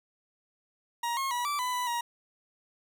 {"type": "tone with pitch steps", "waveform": "40% pulse", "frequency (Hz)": [945, 1080, 971, 1164, 999, 990, 949], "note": ["A#5", "C#6", "B5", "D6", "B5", "B5", "A#5"], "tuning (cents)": [23, -45, -30, -16, 20, 4, 31], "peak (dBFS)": -28, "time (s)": [1.03, 2.01], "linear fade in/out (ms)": 5, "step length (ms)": 140, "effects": []}